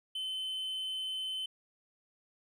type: tone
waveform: triangle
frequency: 3058 Hz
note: G7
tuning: 44 cents flat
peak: -33 dBFS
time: 0.15-1.46 s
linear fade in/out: 5 ms
effects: none